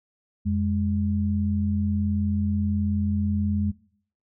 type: tone pair together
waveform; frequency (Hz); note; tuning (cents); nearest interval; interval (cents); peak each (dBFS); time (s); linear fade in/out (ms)
sine; 87.9 / 206.5; F2 / G#3; +12 / -10; octave + minor third; 1478; -24; 0.45-3.72; 20
effects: noise-tail reverb RT60 0.6 s tail -21 dB re dry